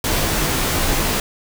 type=noise with comb filter; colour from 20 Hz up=pink; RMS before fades=-19 dBFS; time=0.04-1.2 s; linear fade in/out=2 ms; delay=17 ms; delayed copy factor=-0.55; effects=none